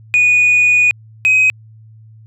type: tone pair in turn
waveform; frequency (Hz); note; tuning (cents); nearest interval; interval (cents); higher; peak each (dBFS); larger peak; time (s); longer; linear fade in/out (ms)
sine; 2465 / 2524; D#7 / D#7; -17 / +24; unison; 41; second; -6 / -6; neither; 0.14-0.91 / 1.25-1.5; first; 0
effects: tanh soft clip ceiling -6 dBFS + added 110 Hz sine -38 dBFS peak until 2.26 s